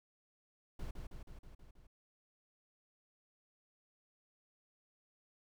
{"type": "noise with echo", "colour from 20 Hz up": "brown", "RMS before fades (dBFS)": -42, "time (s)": [0.79, 0.91], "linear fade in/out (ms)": 5, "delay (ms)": 160, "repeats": 6, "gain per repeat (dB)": -3, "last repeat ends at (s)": 1.87, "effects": []}